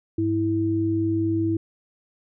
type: tone pair together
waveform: sine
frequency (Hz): 101.9 / 327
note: G#2 / E4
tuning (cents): -32 / -14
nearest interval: octave + minor sixth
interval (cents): 2018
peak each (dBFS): -26 / -21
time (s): 0.18-1.57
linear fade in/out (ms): 5
effects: none